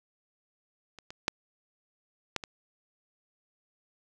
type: clicks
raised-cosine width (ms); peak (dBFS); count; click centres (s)
0.2; -29 / -25 / -8 / -12 / -21; 5; 0.987 / 1.105 / 1.281 / 2.363 / 2.438
effects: none